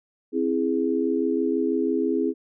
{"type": "chord", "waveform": "sine", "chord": "C augmented", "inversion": "none", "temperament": "equal with one note detuned", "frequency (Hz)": [263.1, 329.6, 415.3], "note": ["C4", "E4", "G#4"], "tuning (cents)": [10, 0, 0], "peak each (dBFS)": -25, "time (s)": [0.32, 2.34], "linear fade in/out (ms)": 50, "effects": []}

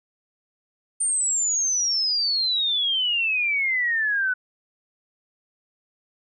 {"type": "exponential sweep", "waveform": "sine", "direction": "down", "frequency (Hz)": [9010, 1480], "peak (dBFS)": -20, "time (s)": [1, 4.34], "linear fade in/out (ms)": 10, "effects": []}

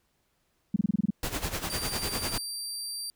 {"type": "tone bursts", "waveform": "sine", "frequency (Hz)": 200.6, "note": "G3", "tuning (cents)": 40, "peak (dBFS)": -20, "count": 8, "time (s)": [0.74, 1.105], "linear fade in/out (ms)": 5, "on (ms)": 22, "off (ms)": 27}
{"type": "noise with tremolo", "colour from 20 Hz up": "pink", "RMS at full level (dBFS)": -30, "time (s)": [1.23, 2.38], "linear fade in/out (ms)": 2, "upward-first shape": "sine", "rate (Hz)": 10, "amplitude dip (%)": 75}
{"type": "tone", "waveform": "25% pulse", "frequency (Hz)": 4694, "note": "D8", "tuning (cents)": -2, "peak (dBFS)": -29, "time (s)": [1.7, 3.1], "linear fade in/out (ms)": 0}
{"effects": ["pink hiss -73 dBFS RMS until 3.15 s"]}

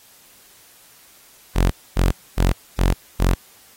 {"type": "tone bursts", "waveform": "sawtooth", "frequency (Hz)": 45, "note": "F#1", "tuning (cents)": -47, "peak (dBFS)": -10, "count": 5, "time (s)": [1.55, 3.35], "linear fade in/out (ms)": 20, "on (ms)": 160, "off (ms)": 250, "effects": ["white hiss -50 dBFS RMS until 3.76 s", "AAC 48 kbps"]}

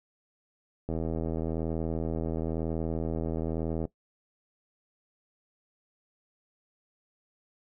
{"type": "click train", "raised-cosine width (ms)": 2, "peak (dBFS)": -19, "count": 241, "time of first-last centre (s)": [0.89, 3.853], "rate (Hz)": 81, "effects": ["noise-tail reverb RT60 0.1 s tail -18 dB re dry"]}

